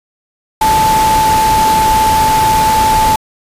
sine tone in noise, 874 Hz, A5, 12 cents flat, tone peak -8 dBFS, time 0.61-3.16 s, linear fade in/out 5 ms, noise pink, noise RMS -17 dBFS, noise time 0.61-3.16 s, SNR +6 dB, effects resampled to 32000 Hz

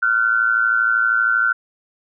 sine tone pair together, 1392 / 1504.7 Hz, F6 / F#6, -6 / +29 cents, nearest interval minor second, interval 135 cents, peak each -17 dBFS, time 0.02-1.53 s, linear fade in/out 10 ms, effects none

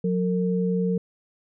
sine tone pair together, 181.08 / 455.4 Hz, F#3 / A#4, -37 / -40 cents, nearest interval octave + major third, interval 1597 cents, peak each -22 / -26 dBFS, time 0.04-0.98 s, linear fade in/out 5 ms, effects none

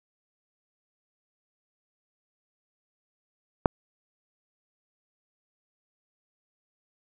click, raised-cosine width 1 ms, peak -4 dBFS, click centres 3.658 s, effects none

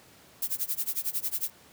violet noise with tremolo, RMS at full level -28 dBFS, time 0.42-1.5 s, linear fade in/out 2 ms, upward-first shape sine, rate 11 Hz, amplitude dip 95%, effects pink hiss -55 dBFS RMS until 1.72 s + high-pass 100 Hz 12 dB/octave

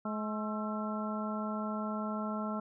harmonic tone with a mistuned harmonic, 213.2 Hz, G#3, 46 cents sharp, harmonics 1 / 2 / 3 / 4 / 5 / 6, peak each -35 / -46 / -41 / -45 / -44 / -41 dBFS, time 0.05-2.6 s, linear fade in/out 5 ms, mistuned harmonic 6, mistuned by +77 cents, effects none

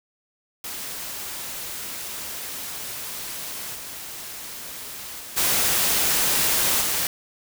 white noise with level steps, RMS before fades -33 / -36 / -38 / -21 / -24 dBFS, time 0.64-7.07 s, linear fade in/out 2 ms, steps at 3.74 / 5.19 / 5.36 / 6.8 s, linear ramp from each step 20 ms, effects none

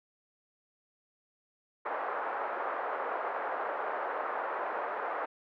pink band-pass noise, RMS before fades -35 dBFS, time 1.85-5.26 s, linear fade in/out 10 ms, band 510 to 1500 Hz, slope 24 dB/octave, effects none

